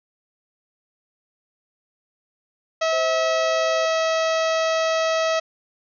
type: harmonic tone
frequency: 646 Hz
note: E5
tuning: 35 cents flat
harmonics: 1 / 2 / 3 / 4 / 5 / 6 / 7 / 8 / 9 / 10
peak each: -20 / -26 / -30 / -32 / -34 / -36 / -37 / -38 / -39 / -40 dBFS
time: 2.81-5.4 s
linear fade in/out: 10 ms
type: tone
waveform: sine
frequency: 523.3 Hz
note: C5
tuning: in tune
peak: -28 dBFS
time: 2.92-3.86 s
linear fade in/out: 10 ms
effects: none